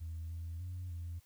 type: tone with pitch steps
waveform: sine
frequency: 81.7 / 83.3 / 89.9 / 85 Hz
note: E2 / E2 / F#2 / F2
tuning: -15 / +19 / -49 / -46 cents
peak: -38 dBFS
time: 0-1.2 s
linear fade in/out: 20 ms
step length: 300 ms
effects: tanh soft clip ceiling -36 dBFS + white hiss -69 dBFS RMS until 1.25 s